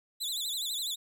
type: tone with vibrato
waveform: sawtooth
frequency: 3729 Hz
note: A#7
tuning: in tune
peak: -29 dBFS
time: 0.2-0.96 s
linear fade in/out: 20 ms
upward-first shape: sine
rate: 12 Hz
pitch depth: 160 cents each way
effects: none